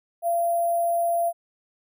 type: tone with sample-and-hold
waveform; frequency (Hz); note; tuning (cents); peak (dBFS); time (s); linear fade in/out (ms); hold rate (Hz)
sine; 683; F5; -39; -20; 0.22-1.33; 50; 11025
effects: none